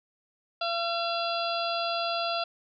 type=harmonic tone; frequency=680 Hz; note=F5; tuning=46 cents flat; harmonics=1 / 2 / 4 / 5 / 6 / 7; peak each=-30 / -33 / -36 / -37 / -38 / -38 dBFS; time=0.61-2.44 s; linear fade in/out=5 ms; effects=none